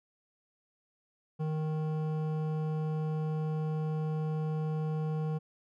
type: tone with hard clipping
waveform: sine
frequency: 155.56 Hz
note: D#3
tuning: in tune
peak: -32 dBFS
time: 1.39-5.39 s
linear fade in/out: 20 ms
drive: 12 dB
effects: none